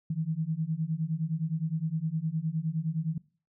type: beating tone pair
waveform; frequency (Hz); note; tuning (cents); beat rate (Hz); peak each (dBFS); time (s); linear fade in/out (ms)
sine; 154.9 / 164.6; D#3 / E3; -7 / -2; 9.7; -31; 0.1-3.18; 5
effects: noise-tail reverb RT60 0.4 s tail -22 dB re dry